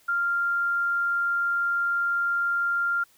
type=tone; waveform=sine; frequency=1393 Hz; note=F6; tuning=5 cents flat; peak=-22 dBFS; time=0.08-3.04 s; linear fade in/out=10 ms; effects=white hiss -60 dBFS RMS until 3.17 s